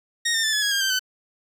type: tone with pitch steps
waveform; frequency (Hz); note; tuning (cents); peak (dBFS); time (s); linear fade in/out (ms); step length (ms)
15% pulse; 1864.7 / 1810.6 / 1758 / 1707 / 1657.4 / 1609.3 / 1562.6 / 1517.2; A#6 / A6 / A6 / G#6 / G#6 / G6 / G6 / F#6; 0 / +49 / -2 / +47 / -4 / +45 / -6 / +43; -14; 0.25-0.994; 10; 93
effects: resampled to 32000 Hz